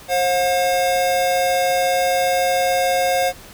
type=tone pair together; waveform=square; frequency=534 / 719.7 Hz; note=C5 / F#5; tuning=+35 / -48 cents; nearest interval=perfect fourth; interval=517 cents; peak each=-20 / -19 dBFS; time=0.08-3.33 s; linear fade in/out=50 ms; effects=pink hiss -41 dBFS RMS until 3.53 s